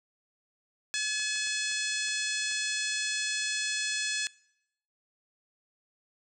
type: harmonic tone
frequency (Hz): 854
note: G#5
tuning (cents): +48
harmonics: 2 / 3 / 4 / 5 / 6 / 7 / 8 / 9 / 10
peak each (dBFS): -34 / -36 / -37 / -38 / -39 / -39 / -40 / -41 / -41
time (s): 0.94-4.27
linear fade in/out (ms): 0
type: clicks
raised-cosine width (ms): 0.3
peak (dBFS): -35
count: 6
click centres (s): 1.197 / 1.36 / 1.472 / 1.714 / 2.084 / 2.514
effects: noise-tail reverb RT60 0.8 s tail -25 dB re dry